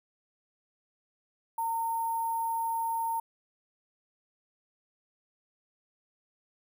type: tone with sample-and-hold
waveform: sine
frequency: 914 Hz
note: A#5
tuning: 34 cents flat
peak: -28 dBFS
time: 1.58-3.2 s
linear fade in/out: 5 ms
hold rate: 11025 Hz
effects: none